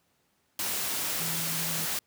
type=tone in noise; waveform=sine; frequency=163.8 Hz; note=E3; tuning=11 cents flat; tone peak=-37 dBFS; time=1.2-1.85 s; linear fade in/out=2 ms; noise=white; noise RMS=-31 dBFS; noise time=0.59-1.99 s; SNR=-9 dB; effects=pink hiss -71 dBFS RMS until 2.06 s + high-pass 100 Hz 12 dB/octave